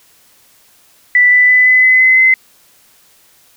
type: tone with pitch steps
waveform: sine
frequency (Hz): 1975.5 / 1988.1 / 2001 / 2014 / 2026 / 2039 / 2052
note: B6 / B6 / B6 / B6 / B6 / C7 / C7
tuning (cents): 0 / +11 / +22 / +33 / +44 / -45 / -34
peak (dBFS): -5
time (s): 1.15-2.34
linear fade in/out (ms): 2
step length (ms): 170
effects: white hiss -49 dBFS RMS until 3.56 s